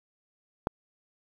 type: click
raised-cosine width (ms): 1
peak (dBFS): -12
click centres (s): 0.671
effects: 7-bit